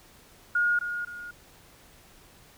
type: tone with echo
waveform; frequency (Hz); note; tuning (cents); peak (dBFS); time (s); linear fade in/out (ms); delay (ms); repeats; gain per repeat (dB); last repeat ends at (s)
sine; 1432; F6; +43; -21; 0.55-0.79; 5; 260; 2; -8; 1.31
effects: pink hiss -55 dBFS RMS until 2.57 s